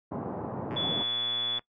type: band-pass noise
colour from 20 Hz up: pink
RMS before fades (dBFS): -35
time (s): 0.11-1.03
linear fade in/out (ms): 10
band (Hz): 120 to 960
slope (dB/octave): 24
type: click train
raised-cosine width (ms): 0.5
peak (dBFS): -27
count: 107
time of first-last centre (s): 0.71-1.593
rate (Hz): 120
type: tone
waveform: sine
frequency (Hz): 3430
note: A7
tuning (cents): -45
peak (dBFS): -28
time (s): 0.76-1.59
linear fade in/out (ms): 10
effects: noise-tail reverb RT60 0.1 s tail -18 dB re dry

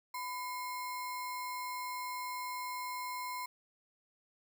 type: tone with sample-and-hold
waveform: sine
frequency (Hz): 1000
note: B5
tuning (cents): +21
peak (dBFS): -37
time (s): 0.14-3.46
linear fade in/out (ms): 5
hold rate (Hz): 3150
effects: none

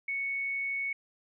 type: tone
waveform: sine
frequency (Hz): 2217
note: C#7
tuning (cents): 0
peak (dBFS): -30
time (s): 0.08-0.93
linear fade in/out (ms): 5
effects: none

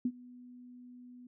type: tone with ADSR envelope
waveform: sine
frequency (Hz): 247.1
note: B3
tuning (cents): +1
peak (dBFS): -26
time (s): 0.05-1.27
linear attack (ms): 4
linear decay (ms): 56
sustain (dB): -23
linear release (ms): 4
effects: none

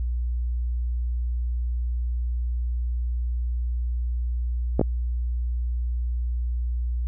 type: clicks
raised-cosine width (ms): 2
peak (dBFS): -6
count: 2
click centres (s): 4.795 / 4.813
effects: added 60 Hz sine -23 dBFS peak until 7.07 s

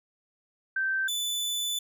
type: tone pair in turn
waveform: sine / sawtooth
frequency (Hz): 1556 / 3493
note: G6 / A7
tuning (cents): -13 / -13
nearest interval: octave + major second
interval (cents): 1400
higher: second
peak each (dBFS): -25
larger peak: neither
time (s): 0.76-1.08 / 1.08-1.79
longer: second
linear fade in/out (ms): 5
effects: none

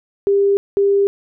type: tone pair in turn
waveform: sine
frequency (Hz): 399 / 399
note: G4 / G4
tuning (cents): +31 / +31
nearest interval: unison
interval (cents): 0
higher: neither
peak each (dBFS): -11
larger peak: neither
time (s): 0.27-0.57 / 0.77-1.07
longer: neither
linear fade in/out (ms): 0
effects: none

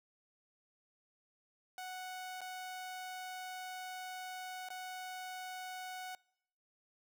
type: tone with dropouts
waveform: sawtooth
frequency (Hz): 740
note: F#5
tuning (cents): 0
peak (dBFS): -39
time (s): 1.78-6.15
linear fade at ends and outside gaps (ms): 1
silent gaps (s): 2.407-2.415 / 4.687-4.703
effects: noise-tail reverb RT60 0.8 s tail -25 dB re dry

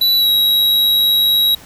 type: tone with pitch glide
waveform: square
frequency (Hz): 3951 to 3852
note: B7 to B7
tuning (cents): 0 to -44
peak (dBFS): -11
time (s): 0.01-1.55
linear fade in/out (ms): 5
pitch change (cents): -44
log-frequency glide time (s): 0.17-0.29
effects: pink hiss -40 dBFS RMS until 1.65 s

